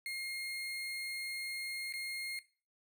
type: tone with dropouts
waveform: 35% pulse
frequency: 2135 Hz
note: C7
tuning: 34 cents sharp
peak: -36 dBFS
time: 0.06-2.39 s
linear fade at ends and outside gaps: 1 ms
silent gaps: 1.925-1.937 s
effects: noise-tail reverb RT60 0.4 s tail -19 dB re dry